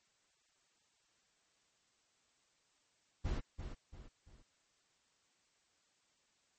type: noise with echo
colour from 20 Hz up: brown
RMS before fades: -36 dBFS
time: 3.24-3.41 s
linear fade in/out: 20 ms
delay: 340 ms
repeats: 3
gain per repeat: -8 dB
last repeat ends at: 4.43 s
effects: white hiss -75 dBFS RMS until 6.58 s + MP3 32 kbps